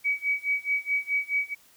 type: tone with tremolo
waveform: sine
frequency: 2271 Hz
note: C#7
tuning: 41 cents sharp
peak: -21 dBFS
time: 0.04-1.55 s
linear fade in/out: 20 ms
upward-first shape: sine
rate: 4.7 Hz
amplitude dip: 95%
effects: white hiss -58 dBFS RMS until 1.76 s